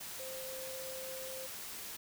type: tone in noise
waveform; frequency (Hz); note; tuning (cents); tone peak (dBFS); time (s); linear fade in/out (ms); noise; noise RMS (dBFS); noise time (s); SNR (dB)
sine; 523.3; C5; 0; -44; 0.19-1.47; 10; white; -45; 0-1.97; -2
effects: none